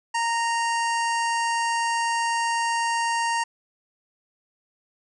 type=harmonic tone; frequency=928 Hz; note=A#5; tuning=8 cents flat; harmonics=1 / 2 / 3 / 5 / 6 / 7 / 8 / 9 / 10; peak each=-23 / -29 / -33 / -37 / -39 / -40 / -41 / -42 / -43 dBFS; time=0.14-3.44 s; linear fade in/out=10 ms; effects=none